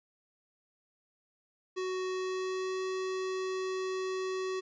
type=tone with pitch glide; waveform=square; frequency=371.9 to 375.6 Hz; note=F#4 to F#4; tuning=+9 to +26 cents; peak=-33 dBFS; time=1.76-4.61 s; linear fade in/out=20 ms; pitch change=+17 cents; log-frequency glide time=2.05-2.81 s; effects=resampled to 16000 Hz + 12-bit